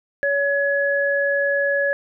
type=tone pair together; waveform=sine; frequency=564 / 1690.1 Hz; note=C#5 / G#6; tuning=+30 / +30 cents; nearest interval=octave + perfect fifth; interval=1900 cents; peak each=-20 dBFS; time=0.23-1.93 s; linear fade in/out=0 ms; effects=none